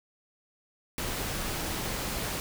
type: noise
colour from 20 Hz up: pink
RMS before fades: -33 dBFS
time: 0.98-2.4 s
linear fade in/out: 0 ms
effects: none